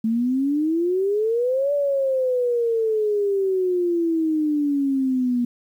sine exponential two-way sweep, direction up then down, 218.4 to 580 to 239.6 Hz, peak -18 dBFS, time 0.04-5.45 s, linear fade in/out 5 ms, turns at 1.73 s, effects 9-bit

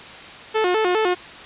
sawtooth tone with vibrato, 396.7 Hz, G4, 21 cents sharp, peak -13 dBFS, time 0.54-1.15 s, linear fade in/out 20 ms, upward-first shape square, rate 4.9 Hz, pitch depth 170 cents each way, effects white hiss -38 dBFS RMS until 1.45 s + resampled to 8000 Hz

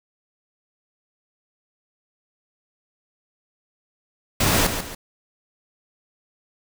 pink noise with echo, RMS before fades -19 dBFS, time 4.4-4.67 s, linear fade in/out 5 ms, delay 140 ms, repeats 2, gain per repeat -8 dB, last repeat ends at 4.95 s, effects none

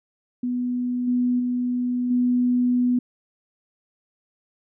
sine tone with level steps, 246.9 Hz, B3, in tune, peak -22 / -18 / -21 / -17 dBFS, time 0.43-2.99 s, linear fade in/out 5 ms, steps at 1.07 / 1.39 / 2.1 s, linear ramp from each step 10 ms, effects none

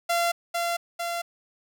sawtooth tone with echo, 686 Hz, F5, 31 cents flat, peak -18 dBFS, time 0.09-0.32 s, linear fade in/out 10 ms, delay 450 ms, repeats 2, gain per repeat -3 dB, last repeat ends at 1.22 s, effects none

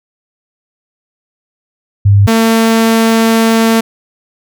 sine / sawtooth tone pair in turn, 100.5 / 225.6 Hz, G2 / A3, +44 / +44 cents, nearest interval octave + major second, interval 1400 cents, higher second, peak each -3 dBFS, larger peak neither, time 2.05-2.27 / 2.27-3.81 s, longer second, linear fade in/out 10 ms, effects none

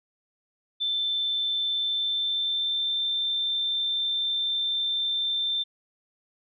sine tone with pitch glide, 3541 to 3568 Hz, A7 to A7, +10 to +23 cents, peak -24 dBFS, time 0.8-5.64 s, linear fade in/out 20 ms, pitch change +13 cents, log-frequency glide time 1.76-3.04 s, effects none

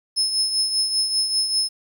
35% pulse tone with tremolo, 5200 Hz, E8, 24 cents flat, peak -14 dBFS, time 0.16-1.69 s, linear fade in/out 20 ms, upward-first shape triangle, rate 5.1 Hz, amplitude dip 60%, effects 9-bit

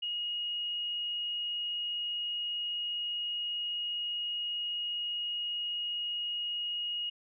sine tone, 2879 Hz, F#7, 48 cents flat, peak -32 dBFS, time 0.02-7.1 s, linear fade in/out 10 ms, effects none

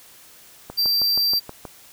click train, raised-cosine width 1 ms, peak -19 dBFS, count 7, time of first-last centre 0.7-1.652 s, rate 6.3 Hz
square tone, 4699 Hz, D8, in tune, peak -18 dBFS, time 0.77-1.4 s, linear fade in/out 20 ms
effects white hiss -48 dBFS RMS until 1.92 s

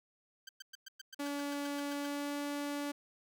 15% pulse tone bursts, 1560 Hz, G6, 9 cents flat, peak -39 dBFS, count 13, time 0.47-2.063 s, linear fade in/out 5 ms, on 21 ms, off 110 ms
sawtooth tone with pitch glide, 285.8 to 288.1 Hz, D4 to D4, -47 to -33 cents, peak -32 dBFS, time 1.19-2.92 s, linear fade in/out 10 ms, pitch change +14 cents, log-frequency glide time 1.94-2.37 s
effects none

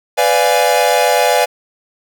45% pulse chord, B diminished seventh, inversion none, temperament equal with one note detuned, 499.3 / 587.3 / 698.5 / 830.6 Hz, B4 / D5 / F5 / Ab5, +19 / 0 / 0 / 0 cents, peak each -16 dBFS, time 0.17-1.46 s, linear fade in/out 20 ms, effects none

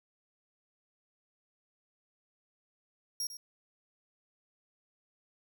sawtooth tone with echo, 5600 Hz, F8, 4 cents sharp, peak -30 dBFS, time 3.2-3.27 s, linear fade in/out 2 ms, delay 100 ms, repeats 1, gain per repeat -11 dB, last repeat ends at 3.37 s, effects none

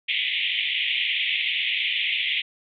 white band-pass noise, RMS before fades -25 dBFS, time 0.08-2.42 s, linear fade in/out 10 ms, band 2000 to 3500 Hz, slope 96 dB/octave, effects none

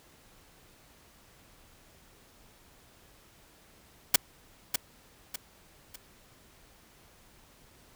white noise with echo, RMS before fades -19 dBFS, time 4.14-4.16 s, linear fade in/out 5 ms, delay 600 ms, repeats 3, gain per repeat -8 dB, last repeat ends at 5.96 s, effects pink hiss -59 dBFS RMS until 7.95 s

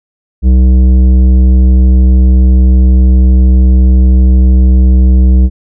triangle tone with tanh clipping, 63.4 Hz, B1, 46 cents sharp, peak -4 dBFS, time 0.42-5.5 s, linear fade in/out 50 ms, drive 15 dB, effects none

